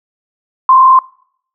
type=tone with frequency modulation; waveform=sine; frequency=1046.5 Hz; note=C6; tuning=in tune; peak=-3 dBFS; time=0.69-0.99 s; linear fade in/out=2 ms; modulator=40.1 Hz; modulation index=0.62; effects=noise-tail reverb RT60 0.6 s tail -24 dB re dry